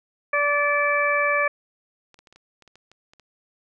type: harmonic tone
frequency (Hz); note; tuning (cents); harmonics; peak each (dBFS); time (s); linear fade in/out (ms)
580; D5; -22; 1 / 2 / 3 / 4; -24 / -24 / -24 / -24; 0.33-1.48; 5
type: clicks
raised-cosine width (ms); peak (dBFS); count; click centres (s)
0.2; -33; 11; 2.143 / 2.19 / 2.272 / 2.326 / 2.36 / 2.623 / 2.677 / 2.756 / 2.916 / 3.135 / 3.197
effects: none